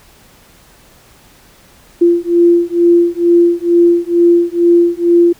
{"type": "beating tone pair", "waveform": "sine", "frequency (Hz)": [343.3, 345.5], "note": ["F4", "F4"], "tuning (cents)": [-30, -19], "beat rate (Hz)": 2.2, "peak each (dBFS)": -10, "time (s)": [2.01, 5.33], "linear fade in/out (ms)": 10, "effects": ["pink hiss -45 dBFS RMS until 5.39 s"]}